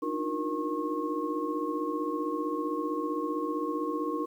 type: tone cluster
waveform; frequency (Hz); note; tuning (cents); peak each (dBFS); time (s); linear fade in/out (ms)
sine; 295.4 / 310.9 / 359.9 / 470.6 / 1085; D4 / D#4 / F#4 / A#4 / C#6; +10 / -1 / -48 / +16 / -37; -37 / -33 / -37 / -35 / -35; 0.02-4.26; 10
effects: 10-bit